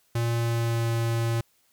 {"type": "tone with pitch glide", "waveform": "square", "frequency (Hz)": [117, 115.59], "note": ["A#2", "A#2"], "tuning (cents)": [7, -14], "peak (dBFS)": -24, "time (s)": [0.15, 1.41], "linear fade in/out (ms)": 5, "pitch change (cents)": -21, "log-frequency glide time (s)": [0.32, 0.89], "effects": ["white hiss -66 dBFS RMS until 1.72 s"]}